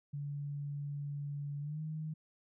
sine tone with pitch glide, 143.7 to 155.8 Hz, D3 to D#3, -37 to +3 cents, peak -37 dBFS, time 0.13-2.14 s, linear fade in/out 10 ms, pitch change +140 cents, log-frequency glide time 1.6-1.81 s, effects none

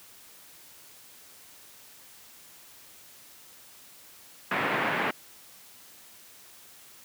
white band-pass noise, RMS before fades -28 dBFS, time 4.51-5.11 s, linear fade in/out 5 ms, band 140 to 2200 Hz, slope 24 dB/octave, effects white hiss -52 dBFS RMS until 7.04 s + high-pass 60 Hz 12 dB/octave

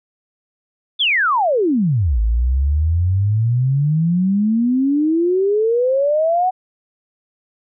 sine exponential two-way sweep, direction down then up, 3594 to 53 to 756 Hz, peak -13 dBFS, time 0.99-6.51 s, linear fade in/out 20 ms, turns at 2.2 s, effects none

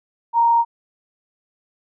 sine tone with frequency modulation, 932.3 Hz, A#5, in tune, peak -12 dBFS, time 0.33-0.65 s, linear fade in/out 50 ms, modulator 33 Hz, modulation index 0.23, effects none

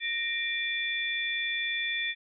sine tone cluster, 1856 / 2367 / 3476 Hz, A#6 / D7 / A7, -8 / +13 / -22 cents, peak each -33 / -32 / -33 dBFS, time 0-2.15 s, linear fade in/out 50 ms, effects none

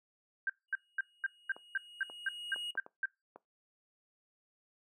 sine tone bursts, 1578 Hz, G6, 11 cents sharp, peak -30 dBFS, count 11, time 0.47-3.056 s, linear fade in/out 2 ms, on 26 ms, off 230 ms
triangle tone with exponential growth, 2880 Hz, F#7, 47 cents flat, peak -34 dBFS, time 0.68-2.71 s, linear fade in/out 5 ms, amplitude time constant 440 ms
clicks, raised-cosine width 1 ms, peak -33 dBFS, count 6, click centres 1.565 / 2.099 / 2.561 / 2.753 / 2.864 / 3.36 s
effects noise-tail reverb RT60 0.2 s tail -21 dB re dry + high-pass 400 Hz 12 dB/octave

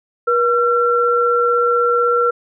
sine tone pair together, 480.1 / 1358 Hz, B4 / F6, -49 / -49 cents, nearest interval octave + tritone, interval 1800 cents, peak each -15 dBFS, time 0.27-2.31 s, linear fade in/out 10 ms, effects none

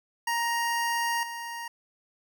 25% pulse tone with level steps, 936 Hz, A#5, 7 cents sharp, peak -22 / -31 dBFS, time 0.27-1.68 s, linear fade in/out 5 ms, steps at 1.23 s, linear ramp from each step 2 ms, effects none

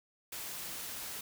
white noise, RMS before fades -42 dBFS, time 0.32-1.21 s, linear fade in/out 5 ms, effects none

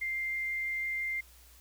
sine tone, 2098 Hz, C7, 4 cents sharp, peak -31 dBFS, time 0.01-1.21 s, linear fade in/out 10 ms, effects added 60 Hz sine -57 dBFS peak until 1.6 s + white hiss -59 dBFS RMS until 1.6 s

